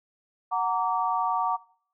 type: chord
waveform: sine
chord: Gb augmented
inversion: none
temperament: just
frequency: 740 / 925 / 1156.2 Hz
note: Gb5 / Bb5 / D6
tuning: 0 / -14 / -27 cents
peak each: -28 dBFS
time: 0.51-1.57 s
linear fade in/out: 20 ms
effects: noise-tail reverb RT60 0.6 s tail -22 dB re dry